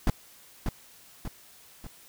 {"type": "noise with echo", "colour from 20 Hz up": "brown", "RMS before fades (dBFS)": -21, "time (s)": [0.07, 0.1], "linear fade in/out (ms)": 2, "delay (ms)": 590, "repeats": 3, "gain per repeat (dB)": -6, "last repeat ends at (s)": 1.87, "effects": ["white hiss -54 dBFS RMS until 2.08 s"]}